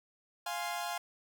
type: chord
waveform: sawtooth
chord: F minor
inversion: none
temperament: equal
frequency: 698.5 / 830.6 / 1046.5 Hz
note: F5 / Ab5 / C6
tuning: 0 / 0 / 0 cents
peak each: -34 / -36 / -38 dBFS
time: 0.46-0.98 s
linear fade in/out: 5 ms
effects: none